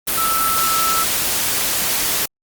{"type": "tone in noise", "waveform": "sine", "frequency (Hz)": 1318.5, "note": "E6", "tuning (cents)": 0, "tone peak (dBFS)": -18, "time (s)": [0.17, 1.04], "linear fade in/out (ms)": 10, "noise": "white", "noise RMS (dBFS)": -19, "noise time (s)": [0.07, 2.26], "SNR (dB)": -2, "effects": ["Opus 32 kbps"]}